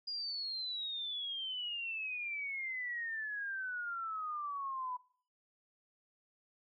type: exponential sweep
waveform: sine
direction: down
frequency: 4884 to 987.8 Hz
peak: -37 dBFS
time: 0.07-4.97 s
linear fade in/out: 10 ms
effects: noise-tail reverb RT60 0.5 s tail -22 dB re dry